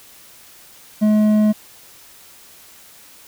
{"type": "tone with hard clipping", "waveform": "sine", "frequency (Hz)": 212.8, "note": "G#3", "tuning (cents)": 42, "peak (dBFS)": -13, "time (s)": [1.01, 1.53], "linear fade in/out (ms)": 20, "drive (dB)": 6, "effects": ["white hiss -45 dBFS RMS until 3.27 s"]}